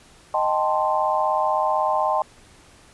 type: chord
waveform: sine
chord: A half-diminished seventh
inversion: second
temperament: equal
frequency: 622.3 / 784 / 880 / 1046.5 Hz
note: Eb5 / G5 / A5 / C6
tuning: 0 / 0 / 0 / 0 cents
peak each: -24 dBFS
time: 0.34-2.22 s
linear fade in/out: 2 ms
effects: pink hiss -51 dBFS RMS until 2.93 s + resampled to 24000 Hz